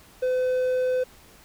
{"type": "tone", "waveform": "triangle", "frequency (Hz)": 508, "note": "B4", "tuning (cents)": 49, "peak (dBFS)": -19, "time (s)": [0.22, 1.04], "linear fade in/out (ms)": 10, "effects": ["pink hiss -52 dBFS RMS until 1.44 s"]}